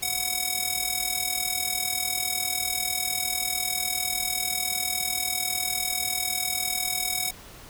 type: ring-modulated tone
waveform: 5% pulse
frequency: 1500 Hz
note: F#6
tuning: 23 cents sharp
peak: -11 dBFS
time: 0.02-7.31 s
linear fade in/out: 10 ms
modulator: 770 Hz
effects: pink hiss -46 dBFS RMS until 7.69 s